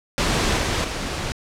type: noise with level steps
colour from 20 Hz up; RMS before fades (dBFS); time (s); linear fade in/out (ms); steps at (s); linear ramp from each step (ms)
pink; -20 / -22 / -27; 0.18-1.32; 0; 0.57 / 0.84; 5
effects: low-pass 7000 Hz 12 dB/octave